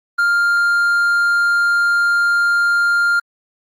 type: tone with hard clipping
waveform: triangle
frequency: 1400 Hz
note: F6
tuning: 4 cents sharp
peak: -13 dBFS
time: 0.18-3.2 s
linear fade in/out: 10 ms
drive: 6 dB
effects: Opus 32 kbps